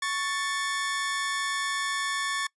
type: tone pair together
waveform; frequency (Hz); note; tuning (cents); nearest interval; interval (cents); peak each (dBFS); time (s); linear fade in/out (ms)
sawtooth; 1108.7 / 1764; C#6 / A6; 0 / +4; minor sixth; 804; -27 / -26; 0.02-2.47; 5
effects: noise-tail reverb RT60 0.1 s tail -23 dB re dry + resampled to 24000 Hz